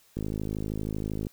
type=click train; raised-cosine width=3 ms; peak=-19 dBFS; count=59; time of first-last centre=0.17-1.268 s; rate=52.8 Hz; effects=white hiss -61 dBFS RMS until 1.32 s